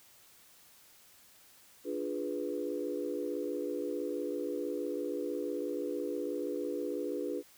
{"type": "chord", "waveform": "sine", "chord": "D diminished seventh", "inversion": "none", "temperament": "equal", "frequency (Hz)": [293.7, 349.2, 415.3, 493.9], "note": ["D4", "F4", "Ab4", "Cb5"], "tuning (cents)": [0, 0, 0, 0], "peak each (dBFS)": [-38, -39, -38, -38], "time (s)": [1.84, 7.43], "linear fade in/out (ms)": 50, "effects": ["tanh soft clip ceiling -22 dBFS", "white hiss -60 dBFS RMS until 7.57 s"]}